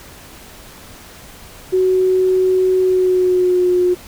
sine tone with pitch glide, 372.3 to 359.6 Hz, F#4 to F#4, +11 to -49 cents, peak -11 dBFS, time 1.72-3.95 s, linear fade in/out 20 ms, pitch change -60 cents, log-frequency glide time 2.81-3.71 s, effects pink hiss -39 dBFS RMS until 4.07 s

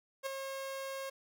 sawtooth tone with ADSR envelope, 540 Hz, C#5, 45 cents flat, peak -29 dBFS, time 0.23-1.1 s, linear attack 34 ms, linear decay 7 ms, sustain -6 dB, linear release 9 ms, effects none

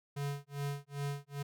square tone with tremolo, 142.1 Hz, C#3, 43 cents sharp, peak -34 dBFS, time 0.16-1.43 s, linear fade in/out 10 ms, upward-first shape sine, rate 2.5 Hz, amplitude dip 100%, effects none

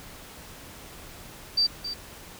sine tone with echo, 4657 Hz, D8, 15 cents flat, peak -19 dBFS, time 1.57-1.67 s, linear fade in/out 10 ms, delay 270 ms, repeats 1, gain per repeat -11 dB, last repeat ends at 1.94 s, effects pink hiss -45 dBFS RMS until 2.39 s

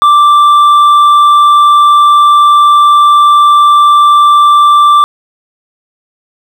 sine tone with hard clipping, 1174.7 Hz, D6, in tune, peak -3 dBFS, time 0.02-5.04 s, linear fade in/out 0 ms, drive 4 dB, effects none

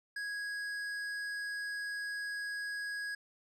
triangle tone with hard clipping, 1657 Hz, G#6, 4 cents flat, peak -38 dBFS, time 0.16-3.15 s, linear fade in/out 5 ms, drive 13 dB, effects none

